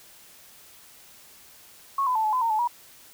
sine tone with pitch steps, 1098 / 1006 / 880 / 859 / 1014 / 917 / 863 / 959 Hz, C#6 / B5 / A5 / A5 / B5 / A#5 / A5 / A#5, -17 / +32 / 0 / -42 / +45 / -29 / -34 / +49 cents, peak -21 dBFS, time 1.98-2.676 s, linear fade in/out 5 ms, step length 87 ms, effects white hiss -51 dBFS RMS until 3.13 s

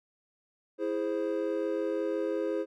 triangle chord, E augmented, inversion none, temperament equal, 329.6 / 415.3 / 523.3 Hz, E4 / G#4 / B#4, 0 / 0 / 0 cents, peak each -31 dBFS, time 0.78-2.66 s, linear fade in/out 50 ms, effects none

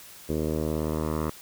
10% pulse tone with low-pass filter sweep, 77.78 Hz, D#2, in tune, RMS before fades -28 dBFS, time 0.29-1.3 s, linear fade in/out 5 ms, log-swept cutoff 450 to 1200 Hz, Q 1.6, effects white hiss -47 dBFS RMS until 1.41 s

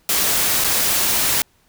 white noise with dropouts, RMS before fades -18 dBFS, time 0.09-1.42 s, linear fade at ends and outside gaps 1 ms, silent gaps 0.64-0.644 s, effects pink hiss -59 dBFS RMS until 1.68 s

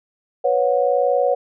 sine chord, B suspended second, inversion none, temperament equal with one note detuned, 493.9 / 554.4 / 730.2 Hz, B4 / C#5 / F#5, 0 / 0 / -23 cents, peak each -19 / -18 / -21 dBFS, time 0.44-1.35 s, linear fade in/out 10 ms, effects none

